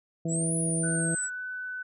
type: harmonic tone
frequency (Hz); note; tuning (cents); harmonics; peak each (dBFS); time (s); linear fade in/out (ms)
164.81; E3; 0; 1 / 2 / 3 / 4; -28 / -34 / -38 / -40; 0.25-1.15; 5
type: linear two-way sweep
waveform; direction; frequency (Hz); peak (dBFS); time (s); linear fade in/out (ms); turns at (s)
sine; up then down; 7450 to 9956 to 7730; -29; 0.28-1.3; 50; 0.54
type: tone with pitch glide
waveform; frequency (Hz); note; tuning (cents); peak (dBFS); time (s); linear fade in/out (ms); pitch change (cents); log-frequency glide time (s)
sine; 1490 to 1501.2; F#6 to F#6; +12 to +25; -33; 0.83-1.83; 10; +13; 1.32-1.41
effects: none